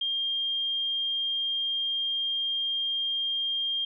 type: tone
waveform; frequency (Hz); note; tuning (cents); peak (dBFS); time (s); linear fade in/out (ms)
sine; 3208; G7; +39; -26; 0.01-3.85; 5
effects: none